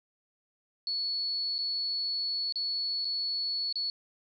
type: tone with dropouts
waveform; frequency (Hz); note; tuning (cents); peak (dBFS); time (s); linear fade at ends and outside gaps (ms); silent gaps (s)
sine; 4407; C#8; -11; -29; 0.87-3.9; 1; 1.582-1.588 / 2.524-2.557 / 3.047-3.052 / 3.726-3.756
effects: none